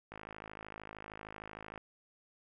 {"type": "click train", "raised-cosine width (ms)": 0.5, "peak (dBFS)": -30, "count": 89, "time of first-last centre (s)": [0.12, 1.777], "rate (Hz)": 53.1, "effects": []}